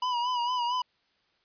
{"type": "tone with vibrato", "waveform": "square", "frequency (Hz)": 978, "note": "B5", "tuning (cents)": -17, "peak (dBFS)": -27, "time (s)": [0.02, 0.82], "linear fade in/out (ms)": 5, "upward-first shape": "sine", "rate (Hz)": 4.4, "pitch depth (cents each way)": 58, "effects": ["white hiss -70 dBFS RMS until 1.44 s", "resampled to 11025 Hz"]}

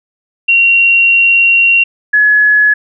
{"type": "tone pair in turn", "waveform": "sine", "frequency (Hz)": [2749, 1696.1], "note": ["F7", "G#6"], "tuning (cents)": [-28, 36], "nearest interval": "minor sixth", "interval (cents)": 836, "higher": "first", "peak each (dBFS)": -5, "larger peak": "neither", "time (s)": [[0.48, 1.84], [2.13, 2.74]], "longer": "first", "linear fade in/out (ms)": 10, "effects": []}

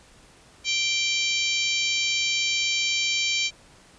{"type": "harmonic tone with a mistuned harmonic", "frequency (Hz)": 784, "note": "G5", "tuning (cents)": 0, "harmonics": [3, 4, 5, 6, 7, 8, 9], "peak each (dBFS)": [-26, -28, -30, -32, -33, -34, -35], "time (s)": [0.64, 3.51], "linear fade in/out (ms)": 50, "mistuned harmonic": 6, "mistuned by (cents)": -48, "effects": ["pink hiss -53 dBFS RMS until 3.98 s", "resampled to 22050 Hz"]}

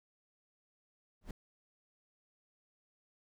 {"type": "noise with exponential growth", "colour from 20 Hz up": "brown", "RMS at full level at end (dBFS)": -36, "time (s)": [1.21, 1.31], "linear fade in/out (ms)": 5, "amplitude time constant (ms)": 21, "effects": []}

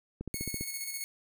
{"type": "click train", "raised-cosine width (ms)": 3, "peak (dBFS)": -24, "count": 7, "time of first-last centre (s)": [0.21, 0.61], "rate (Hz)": 15}
{"type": "tone with tremolo", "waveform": "5% pulse", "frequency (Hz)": 2195, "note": "C#7", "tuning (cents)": -18, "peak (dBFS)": -24, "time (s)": [0.34, 1.04], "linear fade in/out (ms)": 0, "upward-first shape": "square", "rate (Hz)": 15, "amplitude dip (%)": 40}
{"effects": []}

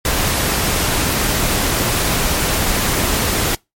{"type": "noise", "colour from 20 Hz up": "pink", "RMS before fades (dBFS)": -17, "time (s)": [0.05, 3.55], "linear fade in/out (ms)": 2, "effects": ["noise-tail reverb RT60 0.2 s tail -24 dB re dry", "MP3 64 kbps"]}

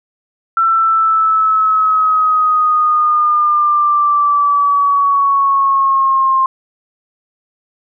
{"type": "linear sweep", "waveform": "sine", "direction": "down", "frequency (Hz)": [1344, 1057], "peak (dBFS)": -9, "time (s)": [0.57, 6.46], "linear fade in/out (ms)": 2, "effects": []}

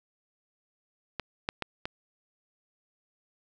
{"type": "clicks", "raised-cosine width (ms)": 0.3, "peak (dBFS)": [-16, -12, -15, -17], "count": 4, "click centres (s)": [1.197, 1.489, 1.623, 1.855], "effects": []}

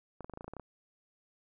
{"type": "clicks", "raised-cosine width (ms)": 1, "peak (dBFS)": -29, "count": 11, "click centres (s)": [0.207, 0.245, 0.297, 0.337, 0.374, 0.409, 0.444, 0.48, 0.536, 0.567, 0.597], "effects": []}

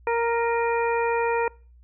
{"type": "harmonic tone with a mistuned harmonic", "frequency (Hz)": 466.2, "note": "A#4", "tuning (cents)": 0, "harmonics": [1, 2, 3, 4, 5], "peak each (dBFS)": [-23, -25, -34, -34, -33], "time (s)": [0.07, 1.48], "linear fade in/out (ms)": 2, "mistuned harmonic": 5, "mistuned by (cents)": 55, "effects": ["noise-tail reverb RT60 0.4 s tail -25 dB re dry", "added 60 Hz sine -49 dBFS peak until 1.83 s"]}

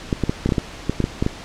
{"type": "clicks", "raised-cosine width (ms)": 3, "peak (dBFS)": -5, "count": 12, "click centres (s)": [0.128, 0.237, 0.295, 0.46, 0.491, 0.522, 0.582, 0.896, 1.003, 1.041, 1.225, 1.264], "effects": ["pink hiss -36 dBFS RMS until 1.44 s", "low-pass 6000 Hz 12 dB/octave"]}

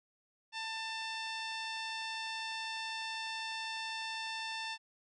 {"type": "harmonic tone with a mistuned harmonic", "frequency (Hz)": 892, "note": "A5", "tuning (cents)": 23, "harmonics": [1, 2, 3, 4, 5, 6, 7, 8, 9, 10], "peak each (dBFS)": [-43, -44, -44, -45, -49, -48, -61, -62, -63, -62], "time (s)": [0.52, 4.78], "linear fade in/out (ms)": 50, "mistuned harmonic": 8, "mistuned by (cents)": -21, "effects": []}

